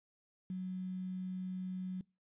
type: tone with quantisation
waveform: sine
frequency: 185 Hz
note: F#3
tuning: in tune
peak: -37 dBFS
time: 0.5-2.01 s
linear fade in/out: 2 ms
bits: 10
effects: noise-tail reverb RT60 0.3 s tail -25 dB re dry + resampled to 8000 Hz